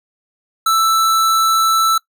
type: tone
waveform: square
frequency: 1322 Hz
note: E6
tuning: 5 cents sharp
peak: -12 dBFS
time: 0.66-1.98 s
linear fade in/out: 5 ms
effects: noise-tail reverb RT60 0.1 s tail -22 dB re dry